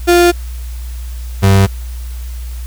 35% pulse tone pair in turn, 349.3 / 97.37 Hz, F4 / G2, 0 / -11 cents, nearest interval octave + minor seventh, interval 2211 cents, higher first, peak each -4 dBFS, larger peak neither, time 0.07-0.32 / 1.42-1.67 s, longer neither, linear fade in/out 20 ms, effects added 60 Hz sine -21 dBFS peak until 2.66 s + white hiss -39 dBFS RMS until 2.66 s

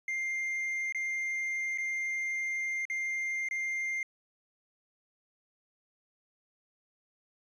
triangle tone with dropouts, 2104 Hz, C7, 9 cents sharp, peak -29 dBFS, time 0.08-4.03 s, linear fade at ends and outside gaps 2 ms, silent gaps 0.924-0.947 / 1.776-1.783 / 2.853-2.899 / 3.487-3.51 s, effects resampled to 22050 Hz

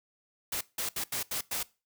white noise bursts at uneven times, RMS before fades -33 dBFS, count 6, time 0.52-0.61 / 0.78-0.89 / 0.96-1.04 / 1.12-1.23 / 1.31-1.41 / 1.51-1.63 s, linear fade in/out 5 ms, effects noise-tail reverb RT60 0.3 s tail -21 dB re dry

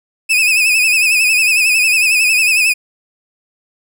40% pulse tone with vibrato, 2547 Hz, D#7, 40 cents sharp, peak -9 dBFS, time 0.29-2.74 s, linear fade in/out 20 ms, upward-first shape sine, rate 11 Hz, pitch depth 73 cents each way, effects none

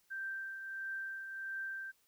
sine tone with tremolo, 1568 Hz, G6, in tune, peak -37 dBFS, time 0.1-1.92 s, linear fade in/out 20 ms, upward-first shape triangle, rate 1.5 Hz, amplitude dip 50%, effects white hiss -73 dBFS RMS until 2.07 s

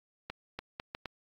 accelerating click train, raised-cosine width 0.3 ms, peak -21 dBFS, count 5, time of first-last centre 0.3-1.057 s, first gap 290 ms, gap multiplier 0.72, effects AAC 32 kbps

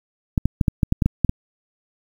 clicks, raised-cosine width 5 ms, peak -4 dBFS, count 10, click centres 0.378 / 0.456 / 0.612 / 0.682 / 0.832 / 0.924 / 1.022 / 1.06 / 1.247 / 1.294 s, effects 7-bit

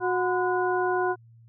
harmonic tone with a mistuned harmonic, 365.3 Hz, F#4, 22 cents flat, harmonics 1 / 2 / 3 / 4, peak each -25 / -28 / -30 / -31 dBFS, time 0-1.16 s, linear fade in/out 50 ms, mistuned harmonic 3, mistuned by -130 cents, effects added 115 Hz sine -50 dBFS peak until 1.48 s

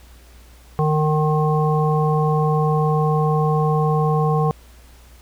harmonic tone, 153.4 Hz, D#3, 24 cents flat, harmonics 1 / 3 / 5 / 7, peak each -17 / -22 / -24 / -25 dBFS, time 0.79-4.51 s, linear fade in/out 0 ms, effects added 60 Hz sine -44 dBFS peak until 5.21 s + pink hiss -51 dBFS RMS until 5.21 s

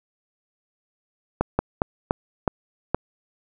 slowing click train, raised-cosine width 1 ms, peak -5 dBFS, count 6, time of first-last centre 1.41-2.946 s, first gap 180 ms, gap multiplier 1.27, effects none

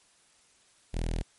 sawtooth tone with notch filter, 40.87 Hz, E1, 14 cents flat, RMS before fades -31 dBFS, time 0.93-1.23 s, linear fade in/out 20 ms, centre 1200 Hz, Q 1.1, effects white hiss -63 dBFS RMS until 1.38 s + MP3 48 kbps

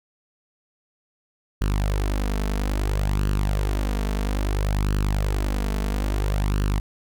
sawtooth tone with flanger, 50.2 Hz, G1, 42 cents sharp, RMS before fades -23 dBFS, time 1.61-6.8 s, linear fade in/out 5 ms, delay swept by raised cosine 0.67 to 4.57 ms, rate 0.6 Hz, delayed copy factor +0.6, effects none

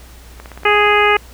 click train, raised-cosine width 0.5 ms, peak -18 dBFS, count 10, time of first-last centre 0.4-0.926 s, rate 17.1 Hz
harmonic tone, 415.3 Hz, G#4, in tune, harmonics 1 / 2 / 3 / 4 / 5 / 6 / 7, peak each -15 / -17 / -16 / -19 / -17 / -18 / -23 dBFS, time 0.65-1.17 s, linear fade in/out 5 ms
effects added 60 Hz sine -38 dBFS peak until 1.33 s + pink hiss -43 dBFS RMS until 1.33 s

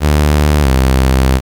sawtooth tone with pitch glide, 74.4 to 65.52 Hz, D2 to C2, +23 to +3 cents, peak -4 dBFS, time 0-1.41 s, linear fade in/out 50 ms, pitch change -220 cents, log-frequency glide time 0.61-0.68 s, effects 7-bit

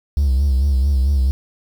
triangle tone with vibrato, 68 Hz, C#2, 33 cents flat, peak -10 dBFS, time 0.17-1.31 s, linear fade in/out 0 ms, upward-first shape sine, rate 4.5 Hz, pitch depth 100 cents each way, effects tanh soft clip ceiling -7 dBFS + 7-bit

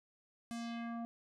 square tone with low-pass filter sweep, 233.1 Hz, A#3, in tune, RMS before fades -42 dBFS, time 0.51-1.05 s, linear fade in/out 0 ms, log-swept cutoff 10000 to 750 Hz, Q 1.6, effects none

